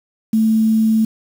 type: tone with quantisation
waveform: sine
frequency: 220.6 Hz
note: A3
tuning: 5 cents sharp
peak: -11 dBFS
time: 0.33-1.05 s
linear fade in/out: 5 ms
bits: 6
effects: none